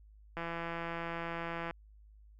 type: click train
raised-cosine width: 0.5 ms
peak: -24 dBFS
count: 226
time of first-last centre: 0.37-1.709 s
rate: 168 Hz
effects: added 52 Hz sine -55 dBFS peak until 2.39 s